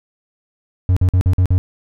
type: tone bursts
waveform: triangle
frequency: 91.5 Hz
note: F#2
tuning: 19 cents flat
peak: -8 dBFS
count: 6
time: 0.89-1.58 s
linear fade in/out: 0 ms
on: 75 ms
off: 48 ms
effects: none